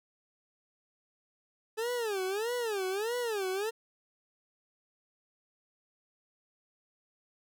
40% pulse tone with vibrato, 427.8 Hz, A4, 49 cents flat, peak -30 dBFS, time 1.77-3.71 s, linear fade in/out 20 ms, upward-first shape sine, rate 1.6 Hz, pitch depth 240 cents each way, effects none

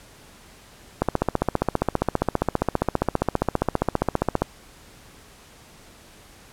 click train, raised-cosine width 1 ms, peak -5 dBFS, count 52, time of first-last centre 1.02-4.42 s, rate 15 Hz, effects pink hiss -49 dBFS RMS until 6.52 s + low-pass 12000 Hz 12 dB/octave

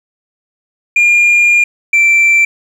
sine tone pair in turn, 2411 / 2344 Hz, D7 / D7, +45 / -4 cents, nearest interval unison, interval 49 cents, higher first, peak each -3 dBFS, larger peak neither, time 0.96-1.64 / 1.93-2.45 s, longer first, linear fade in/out 5 ms, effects tanh soft clip ceiling -5 dBFS + 7-bit

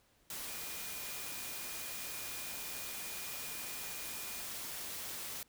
sine tone in noise, 2435 Hz, D#7, 38 cents flat, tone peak -52 dBFS, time 0.48-4.42 s, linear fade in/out 2 ms, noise white, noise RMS -43 dBFS, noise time 0.3-5.43 s, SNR -12 dB, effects pink hiss -70 dBFS RMS until 5.48 s

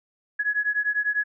sine beating tone pair, 1677 / 1687 Hz, G#6 / G#6, +16 / +27 cents, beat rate 10 Hz, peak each -25 dBFS, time 0.39-1.24 s, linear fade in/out 10 ms, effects none

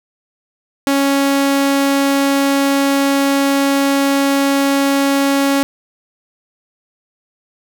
sawtooth tone, 277.2 Hz, C#4, in tune, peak -8 dBFS, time 0.87-5.63 s, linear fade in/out 0 ms, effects none

